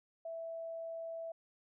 sine tone, 659.3 Hz, E5, in tune, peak -40 dBFS, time 0.25-1.32 s, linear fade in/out 5 ms, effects none

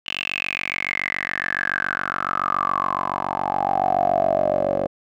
10% pulse tone with band-pass filter sweep, 47.11 Hz, F#1, 32 cents sharp, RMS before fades -23 dBFS, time 0.06-4.87 s, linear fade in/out 10 ms, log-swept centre 2900 to 530 Hz, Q 9.5, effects none

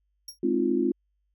sawtooth tone with exponential decay, 5588 Hz, F8, in tune, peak -31 dBFS, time 0.28-0.39 s, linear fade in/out 5 ms, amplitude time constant 23 ms
sine chord, F minor seventh, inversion first, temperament just, 209.5 / 261.9 / 314.3 / 349.2 Hz, Ab3 / C4 / Eb4 / F4, +15 / +2 / +18 / 0 cents, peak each -31 / -26 / -30 / -25 dBFS, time 0.43-0.92 s, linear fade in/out 5 ms
effects added 50 Hz sine -70 dBFS peak until 1.34 s

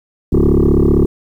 sine tone with frequency modulation, 207.7 Hz, G#3, in tune, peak -6 dBFS, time 0.32-1.06 s, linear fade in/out 10 ms, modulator 35.4 Hz, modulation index 5.5, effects tanh soft clip ceiling -6 dBFS + 8-bit

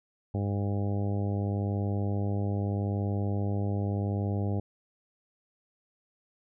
harmonic tone, 100.8 Hz, G2, 49 cents sharp, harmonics 1 / 2 / 3 / 4 / 5 / 6 / 7 / 8, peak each -28 / -34 / -38 / -40 / -42 / -44 / -45 / -46 dBFS, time 0.34-4.6 s, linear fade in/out 5 ms, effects none

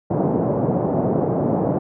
pink band-pass noise, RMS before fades -20 dBFS, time 0.1-1.79 s, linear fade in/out 10 ms, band 130 to 740 Hz, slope 24 dB/octave, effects none

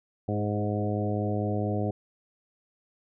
harmonic tone with a mistuned harmonic, 104.3 Hz, G#2, 8 cents sharp, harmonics 1 / 2 / 3 / 4 / 5 / 6 / 7, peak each -29 / -32 / -34 / -35 / -36 / -37 / -37 dBFS, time 0.28-1.91 s, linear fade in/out 5 ms, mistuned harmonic 4, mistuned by -19 cents, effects none

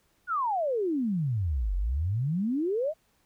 sine exponential two-way sweep, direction down then up, 1501 to 43.65 to 663 Hz, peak -25 dBFS, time 0.27-2.94 s, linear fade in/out 50 ms, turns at 1.75 s, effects pink hiss -69 dBFS RMS until 3.25 s

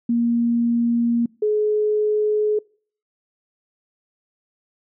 sine tone pair in turn, 235.3 / 423.9 Hz, A#3 / G#4, +16 / +35 cents, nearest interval minor seventh, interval 1019 cents, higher second, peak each -16 dBFS, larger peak neither, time 0.09-1.26 / 1.42-2.59 s, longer neither, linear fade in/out 5 ms, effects noise-tail reverb RT60 0.5 s tail -26 dB re dry

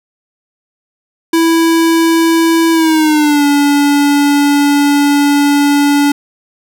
square tone with pitch glide, 329.6 to 286.9 Hz, E4 to D4, 0 to -40 cents, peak -8 dBFS, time 1.33-6.12 s, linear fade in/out 5 ms, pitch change -240 cents, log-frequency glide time 2.72-3.45 s, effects none

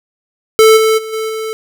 square tone with level steps, 440 Hz, A4, in tune, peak -4 / -9 / -23 / -17 / -19 dBFS, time 0.59-1.53 s, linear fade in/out 0 ms, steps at 0.76 / 0.97 / 1.12 / 1.28 s, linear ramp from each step 20 ms, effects none

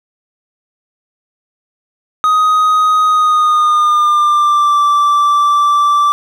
triangle tone with pitch glide, 1252 to 1168.2 Hz, D#6 to D6, +10 to -10 cents, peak -6 dBFS, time 2.24-6.12 s, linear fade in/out 0 ms, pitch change -120 cents, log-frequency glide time 3.06-4.81 s, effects none

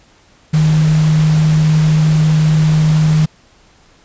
sine tone in noise, 155.56 Hz, D#3, in tune, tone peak -8 dBFS, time 0.53-3.26 s, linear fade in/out 10 ms, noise pink, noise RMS -26 dBFS, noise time 0.53-3.26 s, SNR +15 dB, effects pink hiss -49 dBFS RMS until 4.04 s + resampled to 16000 Hz

